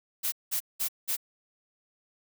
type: noise bursts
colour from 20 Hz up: blue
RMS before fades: -29 dBFS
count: 4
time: 0.23-1.168 s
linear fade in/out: 20 ms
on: 92 ms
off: 190 ms
effects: none